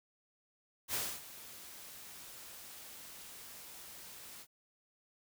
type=noise with ADSR envelope; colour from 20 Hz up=white; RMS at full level=-35 dBFS; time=0.88-4.47 s; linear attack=59 ms; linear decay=260 ms; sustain=-16 dB; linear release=61 ms; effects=none